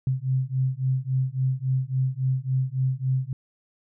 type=beating tone pair; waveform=sine; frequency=129.1 / 132.7 Hz; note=C3 / C3; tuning=-23 / +25 cents; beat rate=3.6 Hz; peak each=-25 dBFS; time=0.07-3.33 s; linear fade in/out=2 ms; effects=none